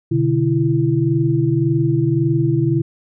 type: tone cluster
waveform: sine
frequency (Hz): 126 / 147.8 / 333.6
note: B2 / D3 / E4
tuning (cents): +35 / +11 / +21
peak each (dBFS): -18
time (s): 0.11-2.82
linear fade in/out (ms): 10
effects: none